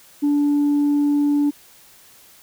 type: tone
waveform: sine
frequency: 290 Hz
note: D4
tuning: 22 cents flat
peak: -13 dBFS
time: 0.22-1.51 s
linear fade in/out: 20 ms
effects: tanh soft clip ceiling -13 dBFS + white hiss -49 dBFS RMS until 2.42 s